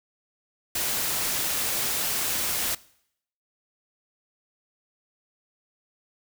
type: noise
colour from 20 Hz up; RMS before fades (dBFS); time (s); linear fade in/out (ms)
white; -27; 0.75-2.75; 5
effects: noise-tail reverb RT60 0.7 s tail -21 dB re dry